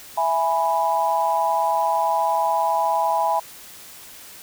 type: chord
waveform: sine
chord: E major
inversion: none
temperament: equal with one note detuned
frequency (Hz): 661.5 / 830.6 / 987.8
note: E5 / G#5 / B5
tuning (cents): +6 / 0 / 0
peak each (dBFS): -24 / -21 / -22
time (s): 0.17-3.4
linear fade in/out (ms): 10
effects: white hiss -42 dBFS RMS until 4.42 s